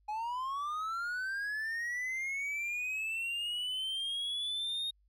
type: linear sweep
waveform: triangle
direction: up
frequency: 830.6 to 3729 Hz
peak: -32 dBFS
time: 0.08-4.91 s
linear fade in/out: 10 ms
effects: added 50 Hz sine -66 dBFS peak until 5.08 s